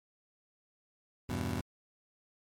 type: chord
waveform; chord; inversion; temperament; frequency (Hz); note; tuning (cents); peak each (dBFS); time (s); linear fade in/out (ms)
20% pulse; E minor; none; just; 82.41 / 98.89 / 123.61; E2 / G2 / B2; 0 / +16 / +2; -33; 1.29-1.61; 5
effects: MP3 64 kbps